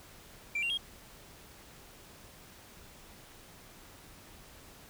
sine tone with pitch steps, 2353 / 2766 / 3252 Hz, D7 / F7 / G#7, +3 / -17 / -37 cents, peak -28 dBFS, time 0.55-0.775 s, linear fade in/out 5 ms, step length 75 ms, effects tanh soft clip ceiling -28 dBFS + pink hiss -54 dBFS RMS until 4.89 s

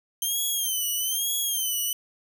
5% pulse tone with vibrato, 3136 Hz, G7, in tune, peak -17 dBFS, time 0.22-1.93 s, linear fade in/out 2 ms, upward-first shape sine, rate 1.1 Hz, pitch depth 110 cents each way, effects none

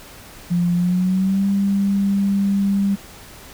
sine tone with pitch glide, 174.61 to 198.27 Hz, F3 to G3, 0 to +20 cents, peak -15 dBFS, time 0.5-2.96 s, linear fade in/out 20 ms, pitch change +220 cents, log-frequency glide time 0.75-1.47 s, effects pink hiss -41 dBFS RMS until 3.53 s

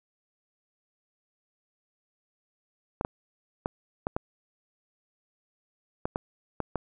clicks, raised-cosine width 1 ms, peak -14 dBFS, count 9, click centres 3.011 / 3.049 / 3.659 / 4.069 / 4.165 / 6.055 / 6.159 / 6.603 / 6.757 s, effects none

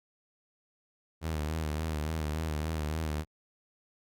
sawtooth tone with vibrato, 77.78 Hz, D#2, in tune, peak -27 dBFS, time 1.21-3.25 s, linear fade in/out 50 ms, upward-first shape sine, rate 3.5 Hz, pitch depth 63 cents each way, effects Opus 48 kbps

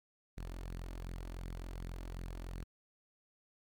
sawtooth tone with flanger, 43.65 Hz, F1, in tune, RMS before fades -44 dBFS, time 0.37-2.64 s, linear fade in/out 10 ms, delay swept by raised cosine 0.46 to 3.46 ms, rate 2.7 Hz, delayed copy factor +0.5, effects 13-bit

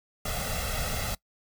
pink noise with comb filter, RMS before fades -31 dBFS, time 0.25-1.15 s, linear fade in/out 5 ms, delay 1.5 ms, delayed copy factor +0.8, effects noise-tail reverb RT60 0.1 s tail -22 dB re dry

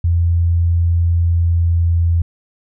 sine tone with pitch glide, 85.1 to 84.56 Hz, F2 to E2, -44 to +45 cents, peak -11 dBFS, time 0.04-2.22 s, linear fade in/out 5 ms, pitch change -11 cents, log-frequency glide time 1.11-2.05 s, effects none

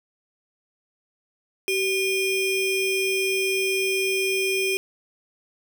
square ring-modulated tone, 1414 Hz, F6, 21 cents sharp, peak -19 dBFS, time 1.68-4.77 s, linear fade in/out 0 ms, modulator 1030 Hz, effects none

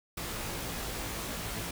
pink noise with comb filter, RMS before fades -37 dBFS, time 0.17-1.71 s, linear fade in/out 5 ms, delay 18 ms, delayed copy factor +0.65, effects none

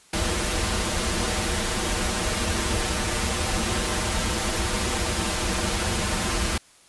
pink noise with comb filter, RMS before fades -25 dBFS, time 0.13-6.58 s, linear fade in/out 5 ms, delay 7.2 ms, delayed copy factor -0.95, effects white hiss -54 dBFS RMS until 6.88 s + resampled to 24000 Hz

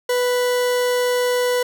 40% pulse tone, 493.9 Hz, B4, in tune, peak -16 dBFS, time 0.09-1.63 s, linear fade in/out 5 ms, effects none

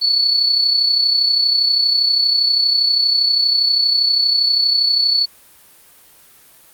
sine tone with amplitude modulation, 4438 Hz, C#8, 1 cent sharp, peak -10 dBFS, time 0.01-5.26 s, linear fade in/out 20 ms, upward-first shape sine, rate 32.5 Hz, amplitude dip 50%, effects white hiss -47 dBFS RMS until 6.73 s + Opus 32 kbps

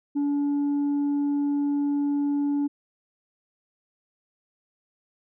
sine tone, 286.8 Hz, D4, 41 cents flat, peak -19 dBFS, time 0.15-2.68 s, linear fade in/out 20 ms, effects tanh soft clip ceiling -21 dBFS

